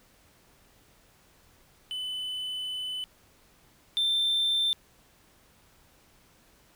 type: tone pair in turn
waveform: triangle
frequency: 3011 / 3566 Hz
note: F#7 / A7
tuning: +30 / +22 cents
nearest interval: minor third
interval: 292 cents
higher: second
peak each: -30 / -21 dBFS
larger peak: second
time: 1.91-3.04 / 3.97-4.73 s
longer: first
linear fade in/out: 0 ms
effects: tanh soft clip ceiling -18 dBFS + pink hiss -61 dBFS RMS until 6.75 s